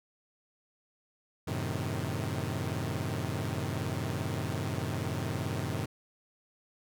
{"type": "chord", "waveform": "sawtooth", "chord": "F# diminished seventh", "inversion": "none", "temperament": "equal", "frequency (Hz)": [92.5, 110, 130.81, 155.56], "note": ["F#2", "A2", "C3", "Eb3"], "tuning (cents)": [0, 0, 0, 0], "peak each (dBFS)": [-33, -33, -33, -34], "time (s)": [1.47, 5.86], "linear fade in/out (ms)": 10, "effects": []}